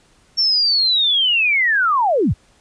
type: linear sweep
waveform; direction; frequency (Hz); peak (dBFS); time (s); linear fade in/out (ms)
sine; down; 5490 to 44.42; -13; 0.37-2.34; 20
effects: pink hiss -55 dBFS RMS until 2.6 s + resampled to 22050 Hz